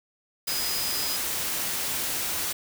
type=tone in noise; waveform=sine; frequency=4978 Hz; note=D#8; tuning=in tune; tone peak=-31 dBFS; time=0.47-1.17 s; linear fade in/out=10 ms; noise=white; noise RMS=-29 dBFS; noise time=0.47-2.53 s; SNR=-5 dB; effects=none